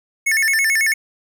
square tone with vibrato, 1975.5 Hz, B6, in tune, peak -15 dBFS, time 0.26-0.94 s, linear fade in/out 10 ms, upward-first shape square, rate 9.1 Hz, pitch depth 180 cents each way, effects none

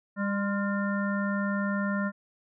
harmonic tone with a mistuned harmonic, 200 Hz, G3, 35 cents sharp, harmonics 1 / 3 / 5 / 7 / 9, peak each -27 / -36 / -38 / -35 / -38 dBFS, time 0.16-2.12 s, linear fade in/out 50 ms, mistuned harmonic 5, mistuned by +72 cents, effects none

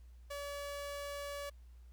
sawtooth tone, 571 Hz, D5, 49 cents flat, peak -37 dBFS, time 0.3-1.5 s, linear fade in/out 10 ms, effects added 60 Hz sine -53 dBFS peak until 1.92 s + pink hiss -75 dBFS RMS until 1.92 s

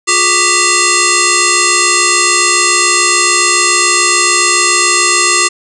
sine tone with frequency modulation, 2700 Hz, E7, 41 cents sharp, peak -7 dBFS, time 0.07-5.49 s, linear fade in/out 20 ms, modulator 781 Hz, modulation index 7.2, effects none

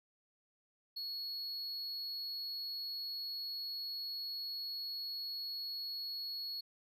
triangle tone, 4350 Hz, C#8, 33 cents flat, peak -38 dBFS, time 0.96-6.61 s, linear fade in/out 10 ms, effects none

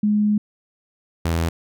sine / sawtooth tone pair in turn, 209.4 / 82.92 Hz, G#3 / E2, +15 / +11 cents, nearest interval octave + major third, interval 1604 cents, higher first, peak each -15 dBFS, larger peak neither, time 0.03-0.38 / 1.25-1.49 s, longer first, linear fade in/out 5 ms, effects none

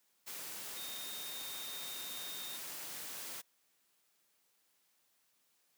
sine tone in noise, 3686 Hz, A#7, 20 cents flat, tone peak -46 dBFS, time 0.76-2.58 s, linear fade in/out 20 ms, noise white, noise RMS -45 dBFS, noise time 0.26-3.42 s, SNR -4 dB, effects white hiss -75 dBFS RMS until 5.77 s + high-pass 150 Hz 12 dB/octave

